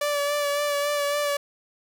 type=tone with vibrato; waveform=sawtooth; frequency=579 Hz; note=D5; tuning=25 cents flat; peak=-19 dBFS; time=0.01-1.37 s; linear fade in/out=5 ms; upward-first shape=sine; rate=3.6 Hz; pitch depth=24 cents each way; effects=none